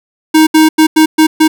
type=tone bursts at uneven times; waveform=square; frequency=314 Hz; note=D#4; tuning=16 cents sharp; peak=-4 dBFS; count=6; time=0.34-0.47 / 0.54-0.69 / 0.78-0.87 / 0.96-1.06 / 1.18-1.27 / 1.4-1.48 s; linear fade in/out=10 ms; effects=none